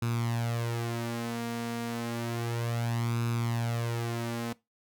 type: tone with flanger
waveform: sawtooth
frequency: 117.2 Hz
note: A#2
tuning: 10 cents sharp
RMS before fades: -32 dBFS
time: 0.02-4.53 s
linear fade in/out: 5 ms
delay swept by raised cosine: 0.78 to 4.38 ms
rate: 0.31 Hz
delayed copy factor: +0.65
effects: noise-tail reverb RT60 0.2 s tail -20 dB re dry